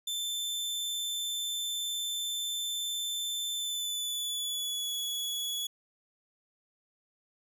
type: tone with pitch glide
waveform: sawtooth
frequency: 3541 to 3381 Hz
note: A7 to G#7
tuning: +10 to +30 cents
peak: -29 dBFS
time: 0.07-5.67 s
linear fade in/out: 5 ms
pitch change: -80 cents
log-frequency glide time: 3.54-4.94 s
effects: none